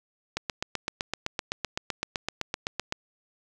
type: click train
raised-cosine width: 0.2 ms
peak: -11 dBFS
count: 21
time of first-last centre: 0.37-2.924 s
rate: 7.83 Hz
effects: none